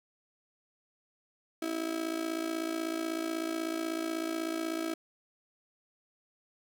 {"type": "tone with amplitude modulation", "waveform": "35% pulse", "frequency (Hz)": 325.3, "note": "E4", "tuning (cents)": -23, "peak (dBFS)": -27, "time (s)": [1.62, 4.94], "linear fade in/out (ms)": 5, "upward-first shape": "sine", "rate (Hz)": 56.2, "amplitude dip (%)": 75, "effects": []}